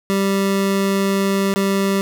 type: tone with dropouts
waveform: 25% pulse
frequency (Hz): 196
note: G3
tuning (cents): 0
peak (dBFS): -12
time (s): 0.1-2.01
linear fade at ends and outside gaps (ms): 0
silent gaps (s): 1.539-1.56
effects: none